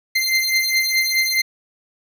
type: beating tone pair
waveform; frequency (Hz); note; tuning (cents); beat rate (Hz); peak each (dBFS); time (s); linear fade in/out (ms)
25% pulse; 2082 / 2086.8; C7 / C7; -9 / -5; 4.8; -16; 0.15-1.42; 10
effects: none